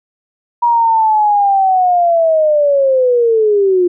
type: linear sweep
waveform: sine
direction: down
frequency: 958 to 349.2 Hz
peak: -8 dBFS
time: 0.62-3.88 s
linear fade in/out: 10 ms
effects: none